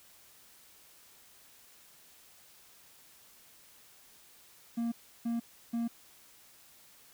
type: tone bursts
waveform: triangle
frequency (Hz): 233.1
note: A#3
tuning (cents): 0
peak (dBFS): -28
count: 3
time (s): 4.77-5.88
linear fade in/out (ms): 10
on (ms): 150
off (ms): 330
effects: white hiss -59 dBFS RMS until 7.13 s